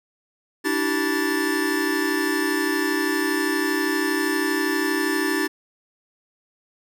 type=tone cluster; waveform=square; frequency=293.2 / 325.7 / 385.6 / 1759 Hz; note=D4 / E4 / G4 / A6; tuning=-3 / -21 / -28 / -1 cents; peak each=-27 dBFS; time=0.64-5.48 s; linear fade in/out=20 ms; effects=none